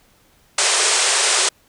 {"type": "band-pass noise", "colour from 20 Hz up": "white", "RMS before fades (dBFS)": -17, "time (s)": [0.58, 1.49], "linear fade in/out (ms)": 5, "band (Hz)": [360, 9400], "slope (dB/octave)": 96, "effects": ["pink hiss -56 dBFS RMS until 1.68 s"]}